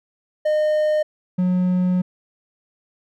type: tone pair in turn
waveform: triangle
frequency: 611 / 181.65 Hz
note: D#5 / F#3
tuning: -32 / -32 cents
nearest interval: octave + major sixth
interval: 2100 cents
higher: first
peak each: -14 dBFS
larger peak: neither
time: 0.45-1.03 / 1.38-2.02 s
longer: second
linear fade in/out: 10 ms
effects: none